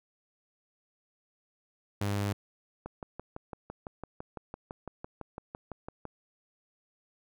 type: tone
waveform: sawtooth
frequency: 101.2 Hz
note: G#2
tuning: 44 cents flat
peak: -25 dBFS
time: 2.01-2.33 s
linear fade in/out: 5 ms
type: click train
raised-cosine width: 1 ms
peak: -25 dBFS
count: 20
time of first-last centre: 2.86-6.053 s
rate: 5.95 Hz
effects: none